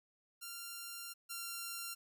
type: tone pair in turn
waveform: 5% pulse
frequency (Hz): 1386 / 1378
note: F6 / F6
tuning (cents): -14 / -24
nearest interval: unison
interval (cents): 10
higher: first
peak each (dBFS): -33 / -30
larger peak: second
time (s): 0.41-1.14 / 1.29-1.95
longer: first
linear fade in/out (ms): 20
effects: none